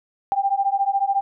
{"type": "beating tone pair", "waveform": "sine", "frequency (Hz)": [784, 798], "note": ["G5", "G5"], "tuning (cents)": [0, 31], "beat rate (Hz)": 14, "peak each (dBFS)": -21, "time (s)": [0.32, 1.21], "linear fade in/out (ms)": 0, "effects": []}